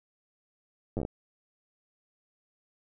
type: slowing click train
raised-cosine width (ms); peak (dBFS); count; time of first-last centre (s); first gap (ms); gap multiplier
2; -19; 7; 0.97-1.051; 9; 1.16
effects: none